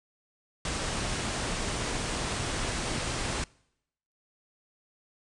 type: low-pass noise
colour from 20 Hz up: pink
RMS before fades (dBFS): -32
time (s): 0.65-3.44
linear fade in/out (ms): 2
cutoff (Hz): 9600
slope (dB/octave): 96
effects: noise-tail reverb RT60 0.8 s tail -25 dB re dry